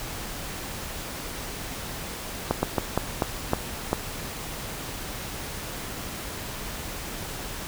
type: slowing click train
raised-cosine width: 1 ms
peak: -7 dBFS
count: 7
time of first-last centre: 2.51-3.93 s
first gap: 120 ms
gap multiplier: 1.27
effects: pink hiss -35 dBFS RMS until 7.67 s